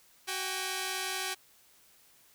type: tone pair together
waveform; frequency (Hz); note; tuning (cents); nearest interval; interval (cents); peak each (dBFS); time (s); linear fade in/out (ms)
5% pulse; 375.9 / 803.2; F#4 / G5; +27 / +42; octave + minor second; 1315; -24; 0.27-1.35; 20
effects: white hiss -62 dBFS RMS until 2.34 s